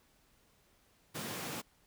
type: high-pass noise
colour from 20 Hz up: pink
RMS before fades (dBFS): -41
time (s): 1.14-1.62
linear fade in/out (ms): 20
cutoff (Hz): 100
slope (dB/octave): 48
effects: pink hiss -69 dBFS RMS until 1.86 s